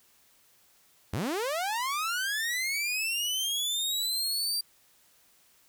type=linear sweep; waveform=sawtooth; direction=up; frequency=72.9 to 4729 Hz; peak=-25 dBFS; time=1.13-4.61 s; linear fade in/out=5 ms; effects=white hiss -63 dBFS RMS until 5.68 s